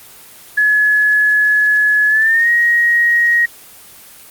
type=tone with pitch glide; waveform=sine; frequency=1700 to 1886.3 Hz; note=G#6 to A#6; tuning=+40 to +20 cents; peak=-9 dBFS; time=0.57-3.46 s; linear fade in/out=10 ms; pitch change=+180 cents; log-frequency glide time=2.08-2.5 s; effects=white hiss -39 dBFS RMS until 4.3 s + Opus 24 kbps